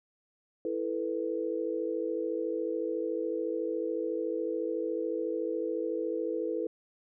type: chord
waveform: sine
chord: E suspended fourth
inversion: none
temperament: equal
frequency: 329.6 / 440 / 493.9 Hz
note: E4 / A4 / B4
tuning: 0 / 0 / 0 cents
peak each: -34 dBFS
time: 0.65-6.67 s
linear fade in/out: 2 ms
effects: none